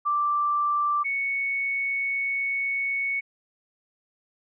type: tone pair in turn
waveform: sine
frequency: 1174.7 / 2218 Hz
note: D6 / C#7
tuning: 0 / 0 cents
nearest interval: major seventh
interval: 1100 cents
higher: second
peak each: -21 / -24 dBFS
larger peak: first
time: 0.05-1.04 / 1.04-3.21 s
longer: second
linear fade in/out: 20 ms
effects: none